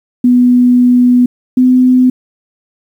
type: tone pair in turn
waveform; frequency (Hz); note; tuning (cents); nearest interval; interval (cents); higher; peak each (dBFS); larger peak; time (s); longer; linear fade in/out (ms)
sine; 246.9 / 253.5; B3 / B3; 0 / +45; unison; 45; second; -4; neither; 0.24-1.26 / 1.57-2.1; first; 5
effects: 7-bit